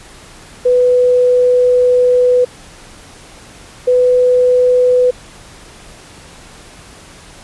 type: tone pair in turn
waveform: sine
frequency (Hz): 496.8 / 499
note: B4 / B4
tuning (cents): +10 / +18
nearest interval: unison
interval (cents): 8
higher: second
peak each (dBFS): -7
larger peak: neither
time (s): 0.65-2.45 / 3.87-5.11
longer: first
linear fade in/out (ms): 10
effects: pink hiss -38 dBFS RMS until 7.43 s + resampled to 24000 Hz